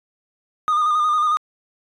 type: tone with vibrato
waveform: triangle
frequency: 1223 Hz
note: D#6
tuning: 30 cents flat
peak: -13 dBFS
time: 0.68-1.37 s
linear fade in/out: 0 ms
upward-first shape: square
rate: 11 Hz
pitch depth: 31 cents each way
effects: tanh soft clip ceiling -9 dBFS + resampled to 24000 Hz